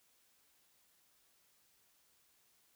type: silence
effects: white hiss -72 dBFS RMS until 2.75 s